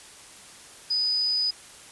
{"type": "tone", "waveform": "sine", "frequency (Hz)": 4978, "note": "D#8", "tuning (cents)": 0, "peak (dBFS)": -22, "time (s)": [0.9, 1.51], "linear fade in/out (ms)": 10, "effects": ["white hiss -47 dBFS RMS until 1.91 s", "resampled to 24000 Hz"]}